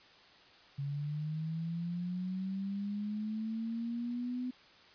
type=linear sweep; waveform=sine; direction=up; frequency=138.59 to 252.9 Hz; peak=-34 dBFS; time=0.78-4.51 s; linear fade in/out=10 ms; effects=white hiss -59 dBFS RMS until 4.94 s + resampled to 11025 Hz